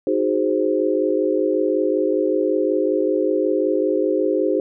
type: chord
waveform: sine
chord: Ab dominant seventh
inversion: second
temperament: equal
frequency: 311.1 / 370 / 415.3 / 523.3 Hz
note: Eb4 / Gb4 / Ab4 / C5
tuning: 0 / 0 / 0 / 0 cents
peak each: -22 dBFS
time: 0.07-4.6 s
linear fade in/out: 2 ms
effects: none